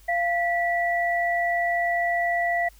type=tone pair together; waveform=sine; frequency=692 / 1957.3 Hz; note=F5 / B6; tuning=-16 / -16 cents; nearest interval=octave + tritone; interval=1800 cents; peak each=-23 / -25 dBFS; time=0.08-2.69 s; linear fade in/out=10 ms; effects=added 50 Hz sine -50 dBFS peak until 2.79 s + white hiss -57 dBFS RMS until 2.79 s